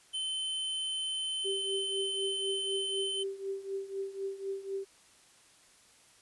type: tone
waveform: square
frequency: 3068 Hz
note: G7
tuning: 38 cents flat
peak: -33 dBFS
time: 0.13-3.24 s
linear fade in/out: 20 ms
type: tone with tremolo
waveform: sine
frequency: 390.6 Hz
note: G4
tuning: 6 cents flat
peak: -31 dBFS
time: 1.44-4.85 s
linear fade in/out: 20 ms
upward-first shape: triangle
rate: 4 Hz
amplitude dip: 85%
effects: white hiss -61 dBFS RMS until 6.21 s + resampled to 24000 Hz